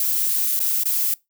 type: noise with dropouts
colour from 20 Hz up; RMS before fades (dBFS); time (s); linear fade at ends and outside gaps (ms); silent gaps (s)
violet; -21; 0-1.14; 2; 0.593-0.602 / 0.835-0.855
effects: noise-tail reverb RT60 0.2 s tail -23 dB re dry